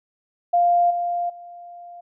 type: tone with level steps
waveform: sine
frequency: 698.5 Hz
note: F5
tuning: in tune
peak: -14 / -21 / -37 dBFS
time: 0.53-2.01 s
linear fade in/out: 10 ms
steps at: 0.9 / 1.29 s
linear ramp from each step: 10 ms
effects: none